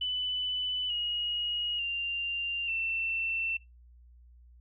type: tone with pitch steps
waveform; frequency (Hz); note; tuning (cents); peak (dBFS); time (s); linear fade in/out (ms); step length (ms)
sine; 2995 / 2888 / 2785 / 2685; F#7 / F#7 / F7 / E7; +20 / -43 / -5 / +31; -29; 0.01-3.57; 5; 890
effects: noise-tail reverb RT60 0.2 s tail -20 dB re dry + added 60 Hz sine -53 dBFS peak until 4.6 s